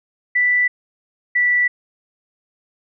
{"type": "tone pair in turn", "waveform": "sine", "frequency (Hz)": [1975.5, 1963], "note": ["B6", "B6"], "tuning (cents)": [0, -11], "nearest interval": "unison", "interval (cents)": 11, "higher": "first", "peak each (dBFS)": -13, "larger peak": "neither", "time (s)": [[0.35, 0.68], [1.35, 1.68]], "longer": "neither", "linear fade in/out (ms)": 10, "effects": []}